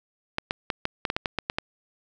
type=clicks; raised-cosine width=0.3 ms; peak=-9 dBFS; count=11; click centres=0.384 / 0.509 / 0.702 / 0.854 / 1.052 / 1.101 / 1.165 / 1.258 / 1.387 / 1.499 / 1.585 s; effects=none